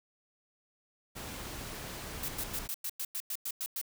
pink noise, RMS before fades -42 dBFS, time 1.15-2.68 s, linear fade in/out 20 ms
blue noise bursts, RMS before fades -36 dBFS, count 11, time 2.23-3.814 s, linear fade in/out 2 ms, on 54 ms, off 99 ms
effects none

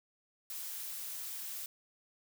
blue noise, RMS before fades -42 dBFS, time 0.5-1.66 s, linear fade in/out 2 ms, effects none

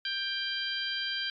harmonic tone, 790 Hz, G5, 13 cents sharp, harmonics 2 / 3 / 4 / 5 / 6, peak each -35 / -43 / -34 / -40 / -37 dBFS, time 0.05-1.3 s, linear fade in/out 2 ms, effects MP3 96 kbps

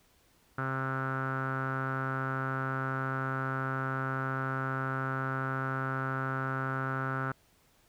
sawtooth tone with low-pass filter, 132.8 Hz, C3, 26 cents sharp, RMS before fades -33 dBFS, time 0.58-7.32 s, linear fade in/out 5 ms, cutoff 1400 Hz, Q 10, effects pink hiss -66 dBFS RMS until 7.88 s

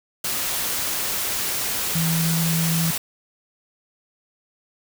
sine tone in noise, 164.81 Hz, E3, in tune, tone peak -20 dBFS, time 1.95-2.91 s, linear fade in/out 5 ms, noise white, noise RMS -25 dBFS, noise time 0.24-2.98 s, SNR +2 dB, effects none

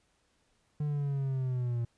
triangle linear sweep, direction down, 150.1 to 116.54 Hz, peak -27 dBFS, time 0.8-1.85 s, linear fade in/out 5 ms, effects pink hiss -72 dBFS RMS until 1.97 s + resampled to 22050 Hz

